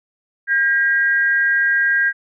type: tone pair together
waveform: sine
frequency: 1611 / 1915.8 Hz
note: G6 / A#6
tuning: +47 / +47 cents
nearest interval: minor third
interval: 300 cents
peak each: -14 / -21 dBFS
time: 0.47-2.13 s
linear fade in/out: 50 ms
effects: none